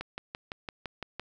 click train, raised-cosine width 0.3 ms, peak -20 dBFS, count 8, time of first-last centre 0.01-1.196 s, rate 5.9 Hz, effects none

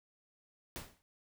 pink noise with exponential decay, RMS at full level -40 dBFS, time 0.76-1.02 s, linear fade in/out 0 ms, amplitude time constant 56 ms, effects none

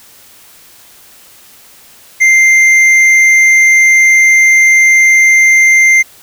triangle tone with hard clipping, 2093 Hz, C7, in tune, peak -5 dBFS, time 2.2-6.03 s, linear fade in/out 20 ms, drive 9 dB, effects white hiss -40 dBFS RMS until 6.22 s

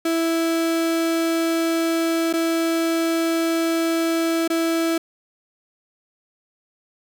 35% pulse tone with dropouts, 329.6 Hz, E4, in tune, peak -17 dBFS, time 0.05-4.98 s, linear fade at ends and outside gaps 5 ms, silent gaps 2.329-2.336 / 4.478-4.5 s, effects none

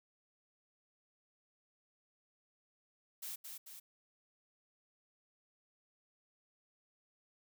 blue noise with echo, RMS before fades -44 dBFS, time 3.22-3.36 s, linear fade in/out 10 ms, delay 220 ms, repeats 2, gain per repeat -4 dB, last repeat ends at 3.8 s, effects none

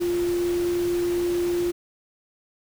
sine tone in noise, 349.2 Hz, F4, in tune, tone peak -21 dBFS, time 0-1.72 s, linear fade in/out 20 ms, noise pink, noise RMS -37 dBFS, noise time 0-1.72 s, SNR +13 dB, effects none

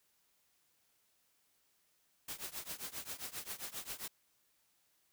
white noise with tremolo, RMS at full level -41 dBFS, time 2.28-4.08 s, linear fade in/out 5 ms, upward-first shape triangle, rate 7.5 Hz, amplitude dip 95%, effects white hiss -75 dBFS RMS until 5.12 s

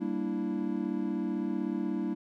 triangle chord, E half-diminished seventh, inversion first, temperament equal, 196 / 233.1 / 293.7 / 329.6 Hz, G3 / Bb3 / D4 / E4, 0 / 0 / 0 / 0 cents, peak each -33 dBFS, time 0-2.15 s, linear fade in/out 20 ms, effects none

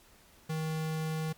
square tone, 158.1 Hz, D#3, 28 cents sharp, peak -32 dBFS, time 0.49-1.33 s, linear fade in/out 10 ms, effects pink hiss -60 dBFS RMS until 1.37 s + MP3 96 kbps

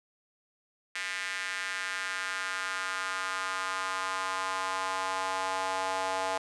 square tone with high-pass filter sweep, 94.3 Hz, F#2, 33 cents sharp, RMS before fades -33 dBFS, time 0.95-6.38 s, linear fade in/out 5 ms, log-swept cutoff 1900 to 760 Hz, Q 2.6, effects resampled to 22050 Hz

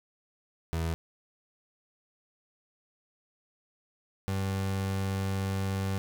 30% pulse tone pair in turn, 82.2 / 96.77 Hz, E2 / G2, -4 / -22 cents, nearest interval minor third, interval 282 cents, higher second, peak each -26 dBFS, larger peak neither, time 0.73-0.94 / 4.28-5.98 s, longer second, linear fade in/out 0 ms, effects none

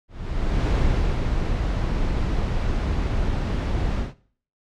brown noise with ADSR envelope, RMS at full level -19 dBFS, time 0.08-4.14 s, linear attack 630 ms, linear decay 490 ms, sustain -4 dB, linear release 150 ms, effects noise-tail reverb RT60 0.5 s tail -19 dB re dry + low-pass 5000 Hz 12 dB/octave

